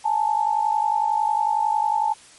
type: tone pair together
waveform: sine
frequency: 841 / 892 Hz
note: G#5 / A5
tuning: +22 / +23 cents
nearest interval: minor second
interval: 101 cents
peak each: -21 dBFS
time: 0.04-2.14 s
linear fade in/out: 20 ms
effects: white hiss -48 dBFS RMS until 2.38 s + MP3 48 kbps